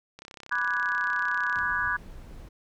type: click train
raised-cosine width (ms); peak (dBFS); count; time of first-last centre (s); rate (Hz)
0.2; -26; 47; 0.19-1.588; 32.9
type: chord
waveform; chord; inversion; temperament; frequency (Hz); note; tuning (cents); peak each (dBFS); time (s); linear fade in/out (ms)
sine; G# half-diminished seventh; first; equal; 987.8 / 1174.7 / 1480 / 1661.2; B5 / D6 / F#6 / G#6; 0 / 0 / 0 / 0; -33 / -33 / -29 / -28; 0.51-1.97; 10
type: noise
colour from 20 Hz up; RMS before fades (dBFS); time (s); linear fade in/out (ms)
brown; -44; 1.55-2.49; 10
effects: none